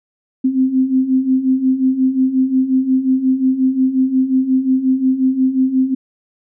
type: beating tone pair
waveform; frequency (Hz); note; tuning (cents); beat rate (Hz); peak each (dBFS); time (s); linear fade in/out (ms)
sine; 257.1 / 262.7; C4 / C4; -30 / +7; 5.6; -18 / -13; 0.44-5.95; 10
effects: none